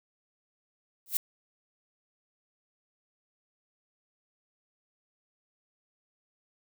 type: noise with exponential growth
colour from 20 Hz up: violet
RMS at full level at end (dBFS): -22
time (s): 1.06-1.17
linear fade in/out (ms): 1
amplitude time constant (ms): 23
effects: none